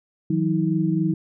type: tone cluster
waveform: sine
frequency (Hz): 159.1 / 182.8 / 319.1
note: D#3 / F#3 / D#4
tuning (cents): +39 / -21 / +44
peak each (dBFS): -23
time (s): 0.3-1.14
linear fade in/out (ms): 5
effects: none